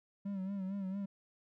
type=tone with vibrato; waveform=triangle; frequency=193.9 Hz; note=G3; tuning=19 cents flat; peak=-34 dBFS; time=0.25-1.06 s; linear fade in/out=10 ms; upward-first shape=sine; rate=4.4 Hz; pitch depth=67 cents each way; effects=none